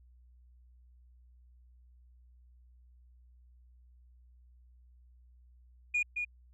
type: tone with echo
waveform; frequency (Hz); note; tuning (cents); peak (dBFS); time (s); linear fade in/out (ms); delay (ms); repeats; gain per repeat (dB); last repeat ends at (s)
sine; 2441; D#7; -34; -25; 5.94-6.03; 10; 220; 1; -6; 6.25
effects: tanh soft clip ceiling -25 dBFS + added 61 Hz sine -57 dBFS peak until 6.53 s